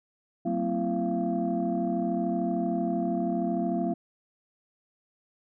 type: tone cluster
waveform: sine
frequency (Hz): 184.3 / 225 / 258 / 337.9 / 686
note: F#3 / A3 / C4 / E4 / F5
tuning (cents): -7 / +39 / -24 / +43 / -31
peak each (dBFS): -31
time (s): 0.45-3.94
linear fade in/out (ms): 10
effects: tanh soft clip ceiling -17 dBFS